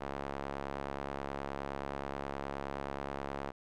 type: tone with band-pass filter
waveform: sawtooth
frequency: 69.5 Hz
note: C#2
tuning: 5 cents sharp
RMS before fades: -40 dBFS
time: 0-3.52 s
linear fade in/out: 20 ms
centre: 820 Hz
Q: 0.87
effects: none